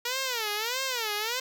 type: tone with vibrato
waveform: 5% pulse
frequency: 470 Hz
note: A#4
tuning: 14 cents sharp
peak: -17 dBFS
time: 0.05-1.4 s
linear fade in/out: 5 ms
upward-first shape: sine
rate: 1.6 Hz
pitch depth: 220 cents each way
effects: none